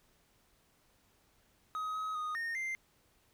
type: tone with pitch steps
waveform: triangle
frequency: 1262 / 1271 / 1240 / 1841 / 2089 Hz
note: D#6 / D#6 / D#6 / A#6 / C7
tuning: +24 / +36 / -6 / -22 / -3 cents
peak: -33 dBFS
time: 1.75-2.75 s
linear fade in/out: 0 ms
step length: 200 ms
effects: pink hiss -70 dBFS RMS until 3.33 s